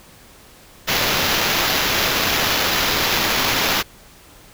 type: noise with sample-and-hold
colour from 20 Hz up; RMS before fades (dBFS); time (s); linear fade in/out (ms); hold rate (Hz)
violet; -19; 0.87-3.83; 20; 8820
effects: pink hiss -46 dBFS RMS until 4.53 s